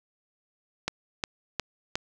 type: click train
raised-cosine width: 0.2 ms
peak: -10 dBFS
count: 4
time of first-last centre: 0.88-1.955 s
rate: 2.79 Hz
effects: none